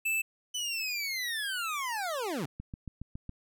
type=tone; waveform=square; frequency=2637 Hz; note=E7; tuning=in tune; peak=-28 dBFS; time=0.05-0.22 s; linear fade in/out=10 ms
type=linear sweep; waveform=25% pulse; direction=down; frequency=3022 to 116.54 Hz; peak=-28 dBFS; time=0.54-2.46 s; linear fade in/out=10 ms
type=click train; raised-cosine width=5 ms; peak=-27 dBFS; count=6; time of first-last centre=2.6-3.293 s; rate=7.21 Hz
effects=none